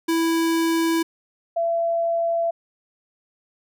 square / sine tone pair in turn, 329.6 / 673.1 Hz, E4 / E5, 0 / +36 cents, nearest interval octave, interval 1236 cents, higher second, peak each -19 dBFS, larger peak neither, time 0.08-1.03 / 1.56-2.51 s, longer neither, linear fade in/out 10 ms, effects none

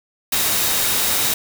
sine tone in noise, 3766 Hz, A#7, 17 cents sharp, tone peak -30 dBFS, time 0.32-1.34 s, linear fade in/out 5 ms, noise white, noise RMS -19 dBFS, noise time 0.32-1.34 s, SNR -14 dB, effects none

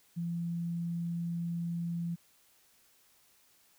sine tone, 170.2 Hz, F3, 44 cents flat, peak -32 dBFS, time 0.16-2.16 s, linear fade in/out 20 ms, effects white hiss -66 dBFS RMS until 3.78 s

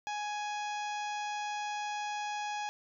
harmonic tone, 834 Hz, G#5, 7 cents sharp, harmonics 1 / 2 / 3 / 4 / 5 / 6 / 7 / 8, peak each -35 / -44 / -44 / -48 / -54 / -52 / -53 / -53 dBFS, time 0.07-2.69 s, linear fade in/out 0 ms, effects none

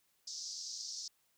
pink band-pass noise, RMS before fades -44 dBFS, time 0.27-1.08 s, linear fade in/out 5 ms, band 4700 to 6300 Hz, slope 48 dB/octave, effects white hiss -75 dBFS RMS until 1.37 s

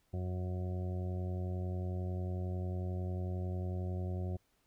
harmonic tone, 91.1 Hz, F#2, 26 cents flat, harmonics 1 / 2 / 3 / 4 / 5 / 6 / 7 / 8, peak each -35 / -43 / -55 / -46 / -60 / -52 / -53 / -54 dBFS, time 0.13-4.37 s, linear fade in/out 10 ms, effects pink hiss -75 dBFS RMS until 4.66 s

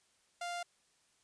sawtooth tone, 698.5 Hz, F5, in tune, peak -34 dBFS, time 0.41-0.63 s, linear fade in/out 5 ms, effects white hiss -72 dBFS RMS until 1.23 s + resampled to 22050 Hz

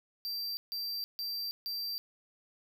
square tone bursts, 4699 Hz, D8, in tune, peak -35 dBFS, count 4, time 0.25-1.98 s, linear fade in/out 0 ms, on 320 ms, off 150 ms, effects none

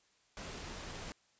pink noise, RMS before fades -45 dBFS, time 0.37-1.12 s, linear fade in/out 0 ms, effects white hiss -71 dBFS RMS until 1.39 s + resampled to 16000 Hz

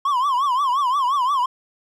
triangle tone with vibrato, 1062 Hz, C6, 25 cents sharp, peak -15 dBFS, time 0.05-1.46 s, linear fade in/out 5 ms, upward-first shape triangle, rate 5.7 Hz, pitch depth 190 cents each way, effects none

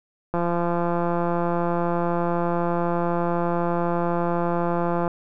click train, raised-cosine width 1 ms, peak -11 dBFS, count 816, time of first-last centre 0.34-5.078 s, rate 172 Hz, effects none

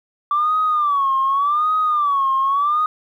sine tone with vibrato, 1159 Hz, D6, 23 cents flat, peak -14 dBFS, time 0.31-2.86 s, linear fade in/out 2 ms, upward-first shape sine, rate 0.86 Hz, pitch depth 140 cents each way, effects tanh soft clip ceiling -10 dBFS + 9-bit

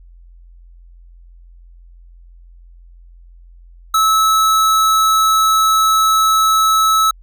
square tone, 1300 Hz, E6, 24 cents flat, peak -11 dBFS, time 3.94-7.11 s, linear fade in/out 5 ms, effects added 43 Hz sine -39 dBFS peak until 7.22 s

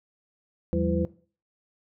sine tone cluster, 81 / 173.5 / 197.9 / 335.9 / 505 Hz, E2 / F3 / G3 / E4 / B4, -30 / -11 / +17 / +33 / +39 cents, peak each -29 dBFS, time 0.73-1.05 s, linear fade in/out 0 ms, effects noise-tail reverb RT60 0.4 s tail -18 dB re dry

